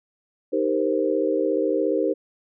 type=chord; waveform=sine; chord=C minor seventh; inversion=first; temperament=equal; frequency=311.1 / 392 / 466.2 / 523.3 Hz; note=Eb4 / G4 / Bb4 / C5; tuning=0 / 0 / 0 / 0 cents; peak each=-25 dBFS; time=0.52-2.14 s; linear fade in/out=20 ms; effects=none